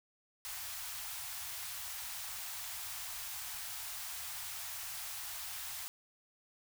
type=band-stop noise; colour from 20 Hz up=white; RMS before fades=-43 dBFS; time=0.45-5.88 s; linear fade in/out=0 ms; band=120 to 680 Hz; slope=48 dB/octave; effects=none